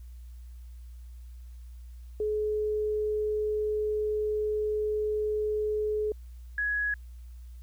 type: tone pair in turn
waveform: sine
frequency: 425.2 / 1674 Hz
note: G#4 / G#6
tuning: +41 / +13 cents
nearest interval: 2 octaves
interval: 2372 cents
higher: second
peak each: -26 dBFS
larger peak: neither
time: 2.2-6.12 / 6.58-6.94 s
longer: first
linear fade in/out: 2 ms
effects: added 60 Hz sine -42 dBFS peak until 7.62 s + white hiss -67 dBFS RMS until 7.62 s